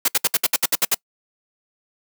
white noise bursts, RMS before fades -17 dBFS, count 10, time 0.05-0.946 s, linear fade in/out 5 ms, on 32 ms, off 64 ms, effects noise-tail reverb RT60 0.1 s tail -26 dB re dry + high-pass 200 Hz 12 dB/octave

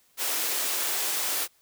white high-pass noise, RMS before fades -28 dBFS, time 0.17-1.48 s, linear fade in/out 50 ms, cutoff 310 Hz, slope 24 dB/octave, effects white hiss -64 dBFS RMS until 1.61 s

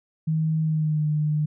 sine tone with pitch glide, 158.2 to 151.41 Hz, D#3 to D#3, +29 to -47 cents, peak -20 dBFS, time 0.27-1.46 s, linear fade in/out 10 ms, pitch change -76 cents, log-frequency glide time 0.62-1.06 s, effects none

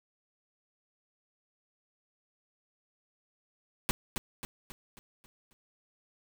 pink noise with echo, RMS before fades -28 dBFS, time 3.89-3.91 s, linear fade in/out 0 ms, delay 270 ms, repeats 6, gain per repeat -6 dB, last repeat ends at 5.53 s, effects none

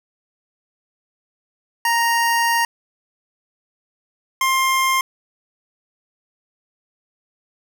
25% pulse tone pair in turn, 932.3 / 1057.4 Hz, A#5 / C6, 0 / +18 cents, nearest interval major second, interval 218 cents, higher second, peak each -12 dBFS, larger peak neither, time 1.85-2.65 / 4.41-5.01 s, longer first, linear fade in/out 2 ms, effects none

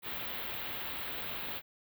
white band-stop noise, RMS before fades -39 dBFS, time 0.02-1.62 s, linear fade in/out 50 ms, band 3900 to 15000 Hz, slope 48 dB/octave, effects none

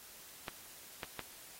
clicks, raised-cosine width 0.3 ms, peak -23 dBFS, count 3, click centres 0.482 / 1.032 / 1.193 s, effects white hiss -54 dBFS RMS until 1.59 s + AAC 48 kbps

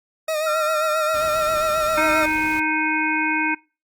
40% pulse tone with vibrato, 622.3 Hz, D#5, in tune, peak -20 dBFS, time 0.28-2.26 s, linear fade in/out 5 ms, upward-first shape sine, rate 7.5 Hz, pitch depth 48 cents each way
sine tone with pitch glide, 1366 to 1354.2 Hz, F6 to E6, -39 to +46 cents, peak -21 dBFS, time 0.46-2.24 s, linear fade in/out 10 ms, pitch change -15 cents, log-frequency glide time 1.18-1.49 s
pink noise, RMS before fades -37 dBFS, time 1.14-2.6 s, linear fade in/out 5 ms
harmonic tone, 311.1 Hz, D#4, in tune, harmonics 1 / 3 / 5 / 7 / 8, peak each -25 / -25 / -25 / -25 / -25 dBFS, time 1.97-3.55 s, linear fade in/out 10 ms
effects noise-tail reverb RT60 0.3 s tail -23 dB re dry + Opus 48 kbps

